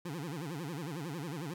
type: tone with vibrato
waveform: 25% pulse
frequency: 156.7 Hz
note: D#3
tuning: 13 cents sharp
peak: -34 dBFS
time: 0.05-1.54 s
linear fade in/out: 5 ms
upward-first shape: sine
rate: 11 Hz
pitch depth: 240 cents each way
effects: none